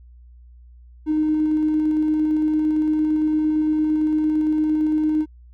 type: tone with tremolo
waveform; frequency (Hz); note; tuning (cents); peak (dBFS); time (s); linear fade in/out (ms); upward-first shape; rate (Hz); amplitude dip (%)
triangle; 308.2; D#4; -16; -12; 1.06-5.26; 50; square; 8.8; 25
effects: tanh soft clip ceiling -14 dBFS + added 60 Hz sine -43 dBFS peak until 5.53 s